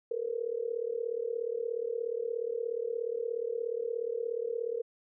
sine tone with amplitude modulation, 466.2 Hz, A#4, in tune, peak -27 dBFS, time 0.11-4.82 s, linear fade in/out 5 ms, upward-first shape sine, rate 36.9 Hz, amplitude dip 90%, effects none

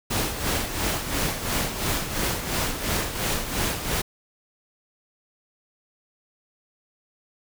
pink noise with tremolo, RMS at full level -24 dBFS, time 0.1-4.02 s, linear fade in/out 10 ms, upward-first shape sine, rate 2.9 Hz, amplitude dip 60%, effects none

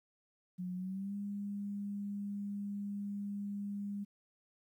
sine tone with pitch glide, 181.3 to 202.3 Hz, F#3 to G#3, -35 to -45 cents, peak -37 dBFS, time 0.58-4.05 s, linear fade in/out 20 ms, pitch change +190 cents, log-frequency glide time 0.75-1.15 s, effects 12-bit

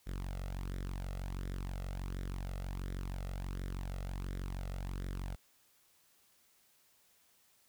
sawtooth tone with flanger, 46.25 Hz, F#1, in tune, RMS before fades -40 dBFS, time 0.06-5.36 s, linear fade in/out 20 ms, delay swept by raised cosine 0.54 to 1.54 ms, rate 1.4 Hz, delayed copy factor +0.6, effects white hiss -69 dBFS RMS until 7.68 s

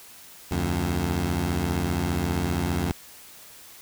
15% pulse beating tone pair, 73.4 / 88.4 Hz, D2 / F2, 0 / +22 cents, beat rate 15 Hz, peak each -22 / -19 dBFS, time 0.51-2.92 s, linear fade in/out 5 ms, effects white hiss -47 dBFS RMS until 3.81 s

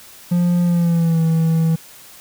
triangle tone with pitch glide, 175.3 to 162.62 Hz, F3 to E3, +7 to -23 cents, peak -11 dBFS, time 0.31-1.76 s, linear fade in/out 10 ms, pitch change -130 cents, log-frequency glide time 0.63-1.22 s, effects white hiss -42 dBFS RMS until 2.2 s

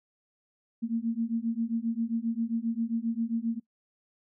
sine beating tone pair, 225.7 / 233.2 Hz, A3 / A#3, +44 / +1 cents, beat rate 7.5 Hz, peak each -30 dBFS, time 0.82-3.6 s, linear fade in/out 20 ms, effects noise-tail reverb RT60 0.1 s tail -21 dB re dry

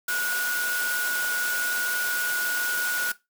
sine tone in noise, 1456 Hz, F#6, 28 cents flat, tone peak -26 dBFS, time 0.08-3.12 s, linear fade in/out 5 ms, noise white, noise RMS -31 dBFS, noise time 0.08-3.12 s, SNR +2 dB, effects noise-tail reverb RT60 0.2 s tail -17 dB re dry + high-pass 300 Hz 12 dB/octave

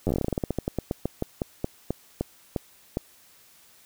slowing click train, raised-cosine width 2 ms, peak -12 dBFS, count 27, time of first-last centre 0.07-2.971 s, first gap 10 ms, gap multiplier 1.16, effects white hiss -56 dBFS RMS until 3.85 s

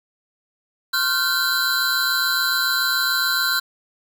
square tone cluster, 1062 / 1402 / 1529 / 4038 Hz, C6 / F6 / G6 / B7, +25 / +6 / -44 / +38 cents, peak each -31 / -24 / -24 / -23 dBFS, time 0.93-3.6 s, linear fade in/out 10 ms, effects 8-bit

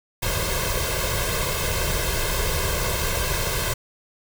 pink noise with comb filter, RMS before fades -24 dBFS, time 0.22-3.74 s, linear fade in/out 10 ms, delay 1.9 ms, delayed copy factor +0.9, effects none

